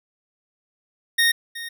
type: tone with echo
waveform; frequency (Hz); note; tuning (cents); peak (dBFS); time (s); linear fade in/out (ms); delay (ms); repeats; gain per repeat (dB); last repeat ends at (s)
25% pulse; 1855; A#6; -9; -12; 1.18-1.32; 10; 370; 1; -15; 1.69
effects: none